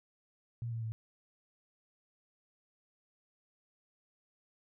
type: tone with pitch steps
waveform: sine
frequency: 117.4 / 114.45 / 111.58 Hz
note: A#2 / A#2 / A2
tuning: +13 / -31 / +25 cents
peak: -35 dBFS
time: 0.62-0.92 s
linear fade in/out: 0 ms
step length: 100 ms
effects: none